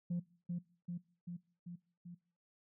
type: tone with echo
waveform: sine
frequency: 174.61 Hz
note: F3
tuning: in tune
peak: -32 dBFS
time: 0.1-0.2 s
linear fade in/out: 10 ms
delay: 390 ms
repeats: 5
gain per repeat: -3 dB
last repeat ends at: 2.15 s
effects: noise-tail reverb RT60 0.5 s tail -23 dB re dry + tanh soft clip ceiling -32 dBFS